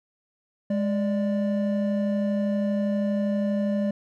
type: tone pair together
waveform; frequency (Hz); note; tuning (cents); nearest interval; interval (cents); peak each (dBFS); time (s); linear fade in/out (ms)
triangle; 206.6 / 587.3; G#3 / D5; -9 / 0; octave + tritone; 1809; -21 / -27; 0.7-3.91; 5
effects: none